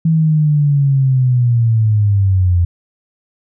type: linear sweep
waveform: sine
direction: down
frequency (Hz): 163.4 to 85.4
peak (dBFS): -9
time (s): 0.05-2.65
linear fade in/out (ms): 5
effects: none